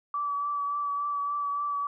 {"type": "tone with vibrato", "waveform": "sine", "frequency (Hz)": 1152, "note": "D6", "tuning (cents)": -34, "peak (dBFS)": -27, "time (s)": [0.14, 1.87], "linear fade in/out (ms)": 2, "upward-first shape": "triangle", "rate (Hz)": 3.5, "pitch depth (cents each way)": 22, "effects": []}